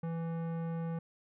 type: tone with tanh clipping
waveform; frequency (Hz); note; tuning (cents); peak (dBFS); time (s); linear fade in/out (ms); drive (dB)
sine; 165.7; E3; +9; -36; 0.03-0.99; 5; 16
effects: none